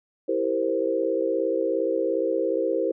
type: chord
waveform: sine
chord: C dominant seventh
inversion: first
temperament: equal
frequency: 329.6 / 392 / 466.2 / 523.3 Hz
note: E4 / G4 / Bb4 / C5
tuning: 0 / 0 / 0 / 0 cents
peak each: -28 / -28 / -27 / -26 dBFS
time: 0.28-2.92 s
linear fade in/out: 10 ms
effects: none